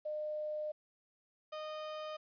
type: tone pair in turn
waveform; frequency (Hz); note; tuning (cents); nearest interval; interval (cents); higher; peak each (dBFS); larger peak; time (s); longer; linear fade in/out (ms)
sine / 30% pulse; 607 / 616.2; D#5 / D#5; -43 / -17; unison; 26; second; -36 / -38; first; 0.05-0.72 / 1.52-2.17; first; 10
effects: resampled to 11025 Hz + 12-bit